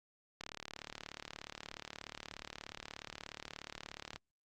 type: click train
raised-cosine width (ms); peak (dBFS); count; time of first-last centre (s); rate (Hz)
0.2; -26; 139; 0.41-4.16; 36.8
effects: Opus 48 kbps